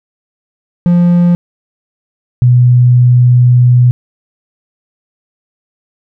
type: tone pair in turn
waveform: triangle / sine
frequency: 174.61 / 123.47 Hz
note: F3 / B2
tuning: 0 / 0 cents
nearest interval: tritone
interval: 600 cents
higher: first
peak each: -3 dBFS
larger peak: neither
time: 0.86-1.35 / 2.42-3.91 s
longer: second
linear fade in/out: 0 ms
effects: none